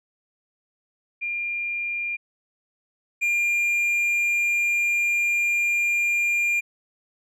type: tone pair in turn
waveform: sine / triangle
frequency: 2400 / 2400 Hz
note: D7 / D7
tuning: +37 / +37 cents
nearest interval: unison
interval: 0 cents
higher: neither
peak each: -25 / -18 dBFS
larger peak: second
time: 1.21-2.17 / 3.21-6.61 s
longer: second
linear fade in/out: 20 ms
effects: none